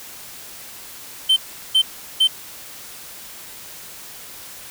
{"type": "tone bursts", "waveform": "triangle", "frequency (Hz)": 3098, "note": "G7", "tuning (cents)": -21, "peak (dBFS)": -10, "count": 3, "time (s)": [1.29, 2.275], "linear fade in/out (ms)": 10, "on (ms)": 75, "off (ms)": 380, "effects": ["white hiss -38 dBFS RMS until 4.7 s"]}